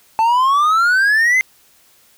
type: exponential sweep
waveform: triangle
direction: up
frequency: 876 to 2093 Hz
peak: -9 dBFS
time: 0.19-1.41 s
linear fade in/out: 0 ms
effects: white hiss -52 dBFS RMS until 2.17 s